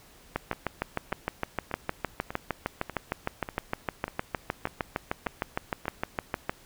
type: two click trains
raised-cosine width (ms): 0.5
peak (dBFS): -12 / -20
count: 41 / 10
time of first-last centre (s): 0.36-6.495 / 0.53-5.855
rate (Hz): 6.52 / 1.69
effects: pink hiss -55 dBFS RMS until 6.65 s